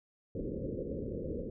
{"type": "low-pass noise", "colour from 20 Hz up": "white", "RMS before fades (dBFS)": -38, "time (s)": [0.35, 1.5], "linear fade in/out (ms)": 2, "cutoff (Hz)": 540, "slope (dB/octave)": 96, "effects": []}